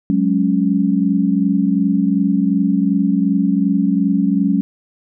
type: chord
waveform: sine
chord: F# suspended second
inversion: none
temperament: equal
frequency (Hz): 185 / 207.7 / 277.2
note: F#3 / G#3 / C#4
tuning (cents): 0 / 0 / 0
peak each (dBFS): -17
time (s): 0.1-4.61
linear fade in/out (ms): 0
effects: none